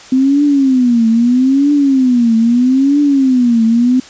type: tone with vibrato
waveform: sine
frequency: 255.9 Hz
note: C4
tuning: 38 cents flat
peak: -7 dBFS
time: 0.12-4 s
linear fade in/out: 5 ms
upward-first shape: triangle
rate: 0.78 Hz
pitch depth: 240 cents each way
effects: white hiss -36 dBFS RMS until 4.09 s + resampled to 16000 Hz